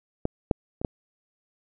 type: clicks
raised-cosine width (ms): 2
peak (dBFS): -11 / -6 / -20 / -11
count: 4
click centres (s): 0.254 / 0.512 / 0.815 / 0.848
effects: none